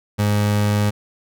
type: tone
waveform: 30% pulse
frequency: 103.83 Hz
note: G#2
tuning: in tune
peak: -13 dBFS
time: 0.18-0.91 s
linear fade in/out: 20 ms
effects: none